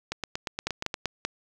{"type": "two click trains", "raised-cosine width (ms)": 0.2, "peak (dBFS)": [-13, -10], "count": [8, 4], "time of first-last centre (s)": [[0.12, 0.942], [0.67, 1.25]], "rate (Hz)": [8.52, 5.17], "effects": []}